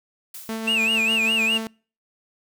blue noise with exponential decay, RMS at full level -35 dBFS, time 0.34-0.94 s, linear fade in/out 5 ms, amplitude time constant 130 ms
sawtooth tone with tremolo, 222.8 Hz, A3, 22 cents sharp, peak -22 dBFS, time 0.49-1.67 s, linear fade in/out 0 ms, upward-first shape sine, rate 6.7 Hz, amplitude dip 30%
triangle tone with vibrato, 2637 Hz, E7, in tune, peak -17 dBFS, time 0.67-1.58 s, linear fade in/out 10 ms, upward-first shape sine, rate 4.9 Hz, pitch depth 150 cents each way
effects noise-tail reverb RT60 0.4 s tail -26 dB re dry

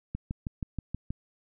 click train, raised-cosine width 5 ms, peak -20 dBFS, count 7, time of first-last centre 0.15-1.105 s, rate 6.28 Hz, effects none

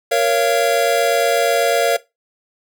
square chord, Bb minor, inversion none, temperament equal with one note detuned, 466.2 / 554.4 / 684.1 Hz, Bb4 / Db5 / F5, 0 / 0 / -36 cents, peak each -19 dBFS, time 0.11-1.97 s, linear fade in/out 10 ms, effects noise-tail reverb RT60 0.2 s tail -18 dB re dry

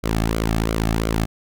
sawtooth tone with flanger, 55.2 Hz, A1, 6 cents sharp, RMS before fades -21 dBFS, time 0.03-1.26 s, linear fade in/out 20 ms, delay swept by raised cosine 1.1 to 2.1 ms, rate 2.9 Hz, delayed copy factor -0.65, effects none

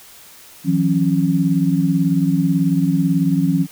sine tone cluster, 161.6 / 179.8 / 273.6 Hz, E3 / F#3 / C#4, -34 / -49 / -23 cents, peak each -18 dBFS, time 0.64-3.67 s, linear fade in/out 50 ms, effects white hiss -43 dBFS RMS until 3.71 s

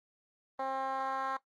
10% pulse tone with band-pass filter sweep, 266.6 Hz, C4, 33 cents sharp, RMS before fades -35 dBFS, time 0.59-1.37 s, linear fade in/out 5 ms, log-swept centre 730 to 1100 Hz, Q 2.1, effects noise-tail reverb RT60 0.1 s tail -17 dB re dry + Opus 24 kbps

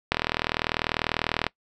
click train, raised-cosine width 0.3 ms, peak -5 dBFS, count 55, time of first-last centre 0.12-1.467 s, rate 40.1 Hz, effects noise-tail reverb RT60 0.1 s tail -23 dB re dry

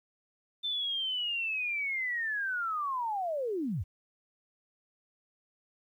sine linear sweep, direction down, 3568 to 65.41 Hz, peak -30 dBFS, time 0.63-3.84 s, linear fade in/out 20 ms, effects 11-bit

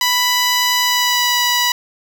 10% pulse tone with pitch glide, 989 to 978.8 Hz, B5 to B5, +2 to -16 cents, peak -5 dBFS, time 0.01-1.72 s, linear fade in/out 2 ms, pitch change -18 cents, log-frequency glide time 0.8-1.37 s, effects none

